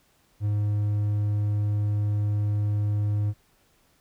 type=tone; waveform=triangle; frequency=103.9 Hz; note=G#2; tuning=1 cent sharp; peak=-20 dBFS; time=0.4-3.34 s; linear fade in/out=50 ms; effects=pink hiss -64 dBFS RMS until 4 s